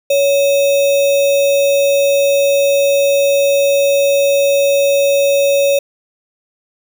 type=tone with sample-and-hold; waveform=sine; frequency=560 Hz; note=C#5; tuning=18 cents sharp; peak=-9 dBFS; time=0.1-5.79 s; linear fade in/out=5 ms; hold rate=3150 Hz; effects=none